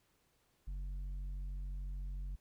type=tone with tanh clipping; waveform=sine; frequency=46.75 Hz; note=F#1; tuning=19 cents sharp; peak=-40 dBFS; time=0.67-2.36 s; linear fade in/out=10 ms; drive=6 dB; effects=pink hiss -75 dBFS RMS until 2.4 s